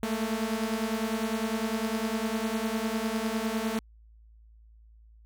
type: beating tone pair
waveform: sawtooth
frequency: 217 / 226.9 Hz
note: A3 / A#3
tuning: -24 / -47 cents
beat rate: 9.9 Hz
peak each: -27 dBFS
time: 0.03-3.79 s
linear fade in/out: 2 ms
effects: added 55 Hz sine -52 dBFS peak until 5.25 s